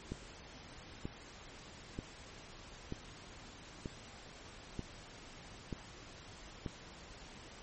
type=click train; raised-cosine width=3 ms; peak=-26 dBFS; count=8; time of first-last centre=0.12-6.662 s; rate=1.07 Hz; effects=pink hiss -53 dBFS RMS until 7.62 s + MP3 32 kbps